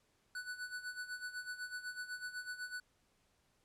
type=tone with tremolo; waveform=square; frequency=1486 Hz; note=F#6; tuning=7 cents sharp; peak=-40 dBFS; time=0.35-2.8 s; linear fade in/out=2 ms; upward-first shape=sine; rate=8 Hz; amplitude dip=75%; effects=pink hiss -75 dBFS RMS until 3.64 s + low-pass 11000 Hz 12 dB/octave